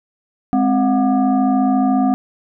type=tone with frequency modulation; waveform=sine; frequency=261.6 Hz; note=C4; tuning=in tune; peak=-12 dBFS; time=0.53-2.14 s; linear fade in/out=0 ms; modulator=469 Hz; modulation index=1; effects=none